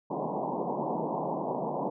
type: band-pass noise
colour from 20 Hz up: white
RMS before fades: -32 dBFS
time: 0.1-1.9 s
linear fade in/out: 10 ms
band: 140 to 1000 Hz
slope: 96 dB/octave
effects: none